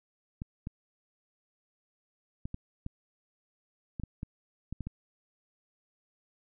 clicks, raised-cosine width 5 ms, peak -24 dBFS, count 11, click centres 0.419 / 0.671 / 2.455 / 2.544 / 2.864 / 3.998 / 4.036 / 4.231 / 4.726 / 4.807 / 4.87 s, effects none

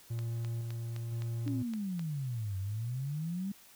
triangle tone with tremolo, 116.1 Hz, A#2, 7 cents flat, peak -31 dBFS, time 0.1-1.63 s, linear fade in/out 10 ms, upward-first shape square, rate 0.98 Hz, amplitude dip 25%
click train, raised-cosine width 0.2 ms, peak -29 dBFS, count 8, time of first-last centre 0.19-1.994 s, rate 3.88 Hz
sine exponential two-way sweep, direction down then up, 293.3 to 93.5 to 202.7 Hz, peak -33 dBFS, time 1.46-3.52 s, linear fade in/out 5 ms, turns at 2.58 s
effects white hiss -58 dBFS RMS until 3.75 s

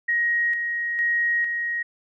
sine tone with tremolo, 1885 Hz, A#6, 19 cents sharp, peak -19 dBFS, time 0.08-1.83 s, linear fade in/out 10 ms, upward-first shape square, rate 1.1 Hz, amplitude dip 40%, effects none

